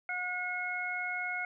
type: harmonic tone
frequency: 724 Hz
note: F#5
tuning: 38 cents flat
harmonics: 1 / 2 / 3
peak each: -40 / -37 / -35 dBFS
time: 0.09-1.45 s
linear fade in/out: 2 ms
effects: none